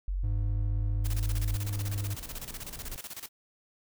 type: tone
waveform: sine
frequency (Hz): 46.31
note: F#1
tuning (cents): +2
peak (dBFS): -28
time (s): 0.08-1.56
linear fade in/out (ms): 0
type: tone with pitch glide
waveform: triangle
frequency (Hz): 101.6 to 100.55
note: G#2 to G2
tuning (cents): -38 to +44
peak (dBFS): -28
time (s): 0.23-2.15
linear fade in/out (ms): 10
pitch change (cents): -18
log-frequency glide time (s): 1.01-1.98
type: noise with tremolo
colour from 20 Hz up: white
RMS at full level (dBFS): -40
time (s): 1.04-3.29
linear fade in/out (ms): 20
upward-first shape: square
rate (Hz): 16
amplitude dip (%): 80
type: noise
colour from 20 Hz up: brown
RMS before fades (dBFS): -43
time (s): 1.64-2.96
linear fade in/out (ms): 0
effects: none